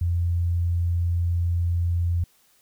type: tone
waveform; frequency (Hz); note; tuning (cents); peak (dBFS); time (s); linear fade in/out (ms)
sine; 86.2; F2; -22; -20; 0.01-2.24; 5
effects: white hiss -61 dBFS RMS until 2.61 s